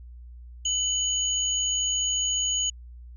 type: tone pair together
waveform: sine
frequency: 2992 / 6717 Hz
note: F#7 / G#8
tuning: +19 / +19 cents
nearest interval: octave + major second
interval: 1400 cents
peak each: -26 dBFS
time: 0.65-2.7 s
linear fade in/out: 5 ms
effects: added 60 Hz sine -41 dBFS peak until 3.16 s